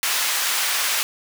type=high-pass noise; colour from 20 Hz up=pink; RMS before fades=-22 dBFS; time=0.03-1.03 s; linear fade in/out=0 ms; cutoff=1400 Hz; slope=12 dB/octave; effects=none